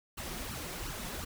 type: noise with flanger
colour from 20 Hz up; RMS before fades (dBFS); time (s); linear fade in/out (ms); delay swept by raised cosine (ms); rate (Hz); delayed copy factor
pink; -40; 0.17-1.25; 10; 0.68 to 5.58; 2.8; +0.75
effects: none